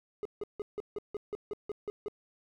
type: tone bursts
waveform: triangle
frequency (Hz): 415.3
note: G#4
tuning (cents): 0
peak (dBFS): -31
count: 11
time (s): 0.23-2.083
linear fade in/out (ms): 0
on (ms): 23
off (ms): 160
effects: none